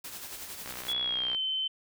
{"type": "noise with tremolo", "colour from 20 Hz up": "white", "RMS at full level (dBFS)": -40, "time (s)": [0.04, 0.93], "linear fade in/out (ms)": 5, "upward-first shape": "sine", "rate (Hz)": 11, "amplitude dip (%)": 45}
{"type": "click train", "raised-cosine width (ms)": 0.3, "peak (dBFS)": -24, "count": 44, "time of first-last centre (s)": [0.66, 1.348], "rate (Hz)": 62.5}
{"type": "tone with pitch glide", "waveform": "sine", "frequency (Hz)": [3370, 3073], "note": ["G#7", "G7"], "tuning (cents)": [25, -35], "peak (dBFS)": -28, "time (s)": [0.88, 1.68], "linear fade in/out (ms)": 10, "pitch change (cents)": -160, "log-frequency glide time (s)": [1, 1.39]}
{"effects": []}